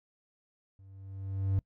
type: tone with level ramp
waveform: triangle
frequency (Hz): 96.9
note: G2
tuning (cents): -20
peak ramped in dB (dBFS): -51 to -22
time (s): 0.79-1.59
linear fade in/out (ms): 0
effects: noise-tail reverb RT60 0.1 s tail -23 dB re dry